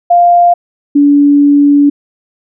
sine tone pair in turn, 698.5 / 287 Hz, F5 / D4, 0 / -40 cents, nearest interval octave + minor third, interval 1540 cents, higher first, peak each -3 dBFS, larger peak neither, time 0.1-0.54 / 0.95-1.9 s, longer second, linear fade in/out 10 ms, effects none

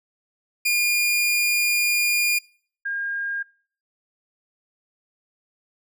sawtooth / sine tone pair in turn, 2421 / 1615.8 Hz, D#7 / G#6, -48 / -48 cents, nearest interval perfect fifth, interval 700 cents, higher first, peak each -15 / -24 dBFS, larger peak first, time 0.65-2.39 / 2.85-3.43 s, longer first, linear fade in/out 10 ms, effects noise-tail reverb RT60 0.5 s tail -25 dB re dry

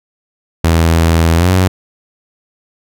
sawtooth tone with pitch glide, 82.5 to 92.6 Hz, E2 to F#2, +2 to +2 cents, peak -4 dBFS, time 0.64-1.68 s, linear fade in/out 5 ms, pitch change +200 cents, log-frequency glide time 1.36-1.5 s, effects none

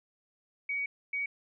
sine tone bursts at uneven times, 2254 Hz, C#7, 28 cents sharp, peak -30 dBFS, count 2, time 0.69-0.86 / 1.13-1.26 s, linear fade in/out 5 ms, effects none

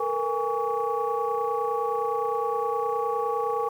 sine tone cluster, 449.2 / 478.9 / 820 / 1130 Hz, A4 / A#4 / G#5 / C#6, +36 / +47 / -22 / +33 cents, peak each -29 dBFS, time 0-3.69 s, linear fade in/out 5 ms, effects tanh soft clip ceiling -15 dBFS + 9-bit

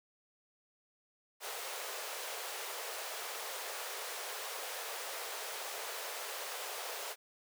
pink high-pass noise, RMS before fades -42 dBFS, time 1.4-7.16 s, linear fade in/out 50 ms, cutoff 430 Hz, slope 48 dB/octave, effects none

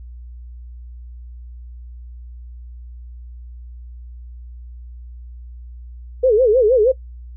sine tone with vibrato, 468.4 Hz, A#4, 8 cents sharp, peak -10 dBFS, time 6.23-6.92 s, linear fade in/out 10 ms, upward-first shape sine, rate 6.4 Hz, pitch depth 210 cents each way, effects noise-tail reverb RT60 0.1 s tail -19 dB re dry + added 60 Hz sine -33 dBFS peak until 7.36 s

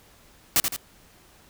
white noise with echo, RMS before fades -19 dBFS, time 0.56-0.6 s, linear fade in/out 0 ms, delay 81 ms, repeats 2, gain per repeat -6 dB, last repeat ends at 0.762 s, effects pink hiss -55 dBFS RMS until 1.49 s

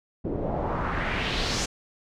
pink noise with low-pass filter sweep, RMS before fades -28 dBFS, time 0.24-1.66 s, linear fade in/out 10 ms, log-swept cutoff 370 to 6900 Hz, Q 2.2, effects none

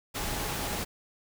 sine tone in noise, 831 Hz, G#5, 1 cent sharp, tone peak -43 dBFS, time 0.17-0.8 s, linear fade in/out 20 ms, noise pink, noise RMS -33 dBFS, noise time 0.14-0.85 s, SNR -13 dB, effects none

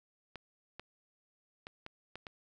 clicks, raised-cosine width 0.3 ms, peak -28 dBFS, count 6, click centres 0.357 / 0.796 / 1.669 / 1.864 / 2.156 / 2.268 s, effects none

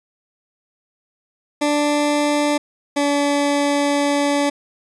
20% pulse tone pair in turn, 293.7 / 286.7 Hz, D4 / D4, 0 / -42 cents, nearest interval unison, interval 42 cents, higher first, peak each -11 dBFS, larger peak neither, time 1.61-2.58 / 2.96-4.5 s, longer second, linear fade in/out 10 ms, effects resampled to 24000 Hz

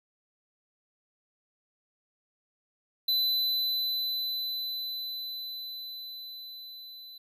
square tone with level ramp, 4010 Hz, B7, 26 cents sharp, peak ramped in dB -24 to -45 dBFS, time 3.08-7.18 s, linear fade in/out 5 ms, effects none

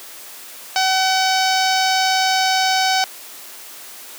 sawtooth tone with low-pass filter, 757 Hz, F#5, 39 cents sharp, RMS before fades -17 dBFS, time 0.76-3.04 s, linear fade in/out 0 ms, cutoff 5300 Hz, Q 3.1, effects white hiss -37 dBFS RMS until 4.18 s + high-pass 300 Hz 12 dB/octave

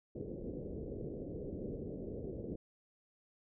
white low-pass noise, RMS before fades -43 dBFS, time 0.15-2.56 s, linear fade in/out 5 ms, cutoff 510 Hz, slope 48 dB/octave, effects none

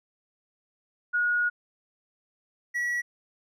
sine / triangle tone pair in turn, 1447 / 1931.5 Hz, F#6 / B6, -39 / -39 cents, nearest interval perfect fourth, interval 500 cents, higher second, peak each -22 / -24 dBFS, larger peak first, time 1.13-1.5 / 2.74-3.02 s, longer first, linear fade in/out 20 ms, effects none

